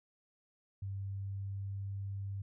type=tone with pitch glide; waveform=sine; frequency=98 to 98.68 Hz; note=G2 to G2; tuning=0 to +12 cents; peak=-37 dBFS; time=0.82-2.42 s; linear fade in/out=5 ms; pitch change=+12 cents; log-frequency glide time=0.95-1.87 s; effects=none